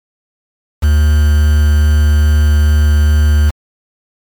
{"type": "tone with quantisation", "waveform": "triangle", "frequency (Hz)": 74.8, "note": "D2", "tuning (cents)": 32, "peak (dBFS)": -4, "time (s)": [0.82, 3.51], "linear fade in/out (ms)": 20, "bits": 4, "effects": ["MP3 96 kbps"]}